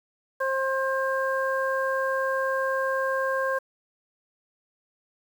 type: harmonic tone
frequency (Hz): 532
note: C5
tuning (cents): +29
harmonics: 1 / 2 / 3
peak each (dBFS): -26 / -29 / -29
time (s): 0.4-3.59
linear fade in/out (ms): 10
effects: 8-bit